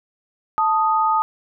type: tone pair together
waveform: sine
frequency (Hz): 880 / 1244.5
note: A5 / D#6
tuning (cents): 0 / 0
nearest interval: tritone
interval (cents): 600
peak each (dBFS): -18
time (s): 0.58-1.22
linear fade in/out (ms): 0
effects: none